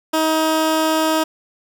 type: tone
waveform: 15% pulse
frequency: 316.6 Hz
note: D#4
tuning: 30 cents sharp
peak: -9 dBFS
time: 0.13-1.24 s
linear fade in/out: 10 ms
effects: none